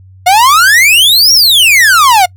45% pulse exponential two-way sweep, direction up then down, 700 to 5730 to 700 Hz, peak -3 dBFS, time 0.26-2.26 s, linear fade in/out 10 ms, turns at 1.33 s, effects noise-tail reverb RT60 0.1 s tail -26 dB re dry + added 94 Hz sine -34 dBFS peak until 2.36 s

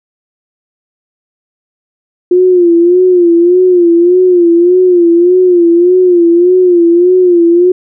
sine tone with vibrato, 352.8 Hz, F4, 18 cents sharp, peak -3 dBFS, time 2.31-7.72 s, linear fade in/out 5 ms, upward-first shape sine, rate 1.7 Hz, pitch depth 77 cents each way, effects none

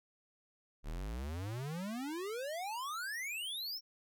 square exponential sweep, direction up, 34.65 to 5620 Hz, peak -39 dBFS, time 0.83-3.81 s, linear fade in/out 50 ms, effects none

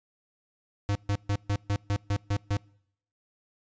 square tone bursts, 101.5 Hz, G#2, 39 cents flat, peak -25 dBFS, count 9, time 0.89-2.568 s, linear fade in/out 0 ms, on 62 ms, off 140 ms, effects noise-tail reverb RT60 0.7 s tail -26 dB re dry + resampled to 16000 Hz

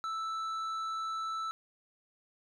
sine tone with tanh clipping, 1318.5 Hz, E6, in tune, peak -35 dBFS, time 0.04-1.51 s, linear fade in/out 0 ms, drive 8 dB, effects none

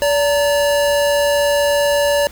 square tone pair together, 576 / 918.3 Hz, D5 / A#5, -34 / -26 cents, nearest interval minor sixth, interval 808 cents, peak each -14 / -24 dBFS, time 0.02-2.27 s, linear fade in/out 0 ms, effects added 60 Hz sine -39 dBFS peak until 2.31 s + pink hiss -40 dBFS RMS until 2.31 s

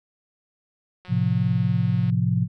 click train, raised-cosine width 0.3 ms, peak -30 dBFS, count 192, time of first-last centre 1.05-2.099 s, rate 182 Hz
sine chord, F major, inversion first, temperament equal, 110 / 130.81 / 174.61 Hz, A2 / C3 / F3, 0 / 0 / 0 cents, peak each -23 dBFS, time 1.08-2.48 s, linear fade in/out 50 ms
effects none

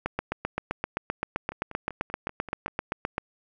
two click trains, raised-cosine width 0.5 ms, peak -12 / -24 dBFS, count 25 / 7, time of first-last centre 0.06-3.181 / 1.52-2.681 s, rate 7.69 / 5.17 Hz, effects none

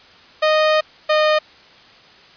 sawtooth tone pair in turn, 619 / 614 Hz, D#5 / D#5, -9 / -23 cents, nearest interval unison, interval 14 cents, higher first, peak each -9 dBFS, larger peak neither, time 0.42-0.81 / 1.09-1.39 s, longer first, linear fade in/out 10 ms, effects white hiss -46 dBFS RMS until 2.36 s + resampled to 11025 Hz

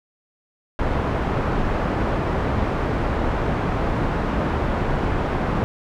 pink low-pass noise, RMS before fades -22 dBFS, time 0.79-5.64 s, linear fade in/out 0 ms, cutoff 1300 Hz, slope 12 dB/octave, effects none

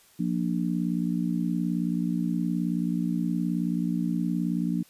harmonic tone, 58.9 Hz, A#1, 19 cents sharp, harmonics 3 / 4 / 5, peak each -27 / -29 / -31 dBFS, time 0.19-4.83 s, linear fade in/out 10 ms, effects white hiss -58 dBFS RMS until 4.89 s + resampled to 32000 Hz

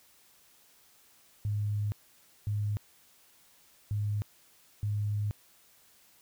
sine tone bursts at uneven times, 103.9 Hz, G#2, 1 cent sharp, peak -28 dBFS, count 4, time 1.45-1.92 / 2.47-2.77 / 3.91-4.22 / 4.83-5.31 s, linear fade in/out 0 ms, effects white hiss -62 dBFS RMS until 6.21 s

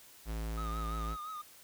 square tone, 55 Hz, A1, in tune, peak -36 dBFS, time 0.25-1.17 s, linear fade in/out 50 ms
triangle tone with vibrato, 1244.5 Hz, D#6, in tune, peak -38 dBFS, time 0.57-1.42 s, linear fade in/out 10 ms, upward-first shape triangle, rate 5.8 Hz, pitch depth 65 cents each way
effects white hiss -57 dBFS RMS until 1.63 s

